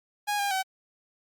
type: tone with pitch steps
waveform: sawtooth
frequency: 825 / 805 / 761 Hz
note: G#5 / G5 / F#5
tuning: -12 / +46 / +48 cents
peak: -22 dBFS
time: 0.27-0.63 s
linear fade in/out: 20 ms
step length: 120 ms
effects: Opus 48 kbps